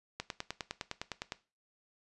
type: click train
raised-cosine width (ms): 0.2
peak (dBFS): -19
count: 12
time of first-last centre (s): 0.2-1.321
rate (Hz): 9.81
effects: noise-tail reverb RT60 0.3 s tail -17 dB re dry + resampled to 24000 Hz